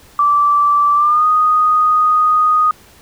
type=tone with pitch glide; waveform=sine; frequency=1165 to 1241.4 Hz; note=D6 to D#6; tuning=-14 to -4 cents; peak=-9 dBFS; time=0.19-2.71 s; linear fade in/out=2 ms; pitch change=+110 cents; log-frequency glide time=0.95-1.26 s; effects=pink hiss -45 dBFS RMS until 3.01 s